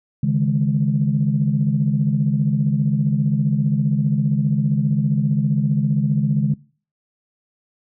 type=chord; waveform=sine; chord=C# suspended second; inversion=none; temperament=equal with one note detuned; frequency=140.44 / 155.56 / 207.7 Hz; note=C#3 / D#3 / G#3; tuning=+23 / 0 / 0 cents; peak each=-18 / -20 / -20 dBFS; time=0.23-6.54 s; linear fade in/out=5 ms; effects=noise-tail reverb RT60 0.4 s tail -21 dB re dry + tanh soft clip ceiling -6 dBFS